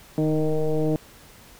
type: tone with frequency modulation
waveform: sine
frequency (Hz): 155.56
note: D#3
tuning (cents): 0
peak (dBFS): -19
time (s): 0.18-0.96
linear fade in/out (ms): 0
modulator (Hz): 155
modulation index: 2.7
effects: pink hiss -49 dBFS RMS until 1.59 s